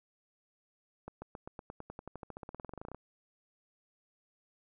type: accelerating click train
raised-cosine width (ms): 1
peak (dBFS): -29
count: 27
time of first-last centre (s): 1.08-2.946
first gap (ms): 140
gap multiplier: 0.94
effects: none